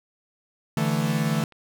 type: chord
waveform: 45% pulse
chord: D suspended second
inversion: none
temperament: equal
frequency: 146.83 / 164.81 / 220 Hz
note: D3 / E3 / A3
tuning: 0 / 0 / 0 cents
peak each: -26 dBFS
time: 0.77-1.44 s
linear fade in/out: 2 ms
type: clicks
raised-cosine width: 0.3 ms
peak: -34 dBFS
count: 3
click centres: 1.184 / 1.407 / 1.523 s
effects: none